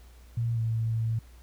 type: tone with pitch glide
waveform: sine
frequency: 116.54 to 113.03 Hz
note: A#2 to A2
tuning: 0 to +47 cents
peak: -25 dBFS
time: 0.37-1.19 s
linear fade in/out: 5 ms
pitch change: -53 cents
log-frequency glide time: 0.54-0.6 s
effects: added 60 Hz sine -49 dBFS peak until 1.42 s + pink hiss -60 dBFS RMS until 1.42 s

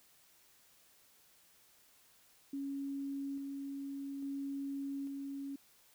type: tone with tremolo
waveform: sine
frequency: 277.2 Hz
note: C#4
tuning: in tune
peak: -37 dBFS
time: 2.53-5.56 s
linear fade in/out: 5 ms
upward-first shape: square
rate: 0.59 Hz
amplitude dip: 25%
effects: white hiss -66 dBFS RMS until 5.94 s

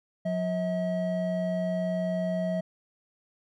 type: tone pair together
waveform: triangle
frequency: 180 / 641.4 Hz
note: F#3 / E5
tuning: -47 / -48 cents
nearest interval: octave + minor seventh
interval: 2199 cents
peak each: -27 dBFS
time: 0.25-2.61 s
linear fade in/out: 10 ms
effects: none

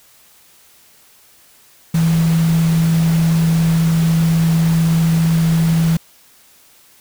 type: tone in noise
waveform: sine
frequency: 164 Hz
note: E3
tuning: 9 cents flat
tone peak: -11 dBFS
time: 1.94-5.97 s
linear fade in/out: 5 ms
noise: pink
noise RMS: -28 dBFS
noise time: 1.94-5.97 s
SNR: +14 dB
effects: white hiss -49 dBFS RMS until 7 s

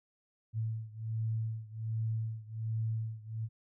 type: beating tone pair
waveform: sine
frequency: 110.9 / 112.2 Hz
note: A2 / A2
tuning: +14 / +34 cents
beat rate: 1.3 Hz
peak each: -35 / -37 dBFS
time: 0.53-3.49 s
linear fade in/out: 50 ms
effects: none

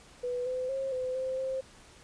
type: tone with pitch steps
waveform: sine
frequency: 493 / 509 / 537 / 510 / 521 / 527 Hz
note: B4 / C5 / C5 / C5 / C5 / C5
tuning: -3 / -48 / +45 / -44 / -7 / +12 cents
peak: -30 dBFS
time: 0.23-1.61 s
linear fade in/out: 10 ms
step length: 230 ms
effects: pink hiss -55 dBFS RMS until 2.03 s + resampled to 22050 Hz

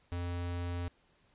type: tone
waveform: square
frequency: 87.5 Hz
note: F2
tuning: 4 cents sharp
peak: -35 dBFS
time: 0.12-0.88 s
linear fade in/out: 0 ms
effects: pink hiss -69 dBFS RMS until 1.34 s + resampled to 8000 Hz

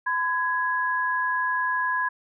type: tone pair together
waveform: sine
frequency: 1012 / 1663.5 Hz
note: B5 / G#6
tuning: +42 / +2 cents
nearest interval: major sixth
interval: 860 cents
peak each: -25 dBFS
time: 0.06-2.09 s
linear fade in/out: 10 ms
effects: none

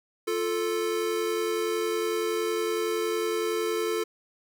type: tone pair together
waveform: square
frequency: 349.2 / 440 Hz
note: F4 / A4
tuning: 0 / 0 cents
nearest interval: major third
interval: 400 cents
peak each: -31 / -28 dBFS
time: 0.27-4.04 s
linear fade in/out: 10 ms
effects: none

